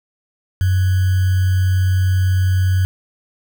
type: tone with sample-and-hold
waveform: sine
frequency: 93 Hz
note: F#2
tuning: 9 cents sharp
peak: -12 dBFS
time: 0.61-2.85 s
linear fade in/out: 0 ms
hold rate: 1575 Hz
effects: none